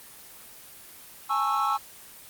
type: chord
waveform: triangle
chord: A major seventh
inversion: third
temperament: just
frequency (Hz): 825 / 880 / 1100 / 1320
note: G#5 / A5 / C#6 / E6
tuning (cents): -12 / 0 / -14 / +2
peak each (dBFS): -27 / -31 / -25 / -25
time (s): 1.29-1.78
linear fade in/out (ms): 20
effects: white hiss -47 dBFS RMS until 2.29 s + Opus 24 kbps